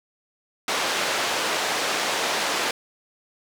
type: band-pass noise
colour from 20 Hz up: pink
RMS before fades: -25 dBFS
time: 0.68-2.71 s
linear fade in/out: 2 ms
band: 490 to 6400 Hz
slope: 12 dB/octave
effects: none